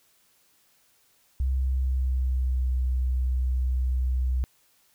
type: tone with pitch glide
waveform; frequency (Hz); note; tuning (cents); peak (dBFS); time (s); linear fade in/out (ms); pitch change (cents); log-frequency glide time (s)
sine; 65.41 to 63.4; C2 to B1; 0 to +46; -22; 1.4-4.44; 0; -54; 1.54-2.68
effects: white hiss -64 dBFS RMS until 4.94 s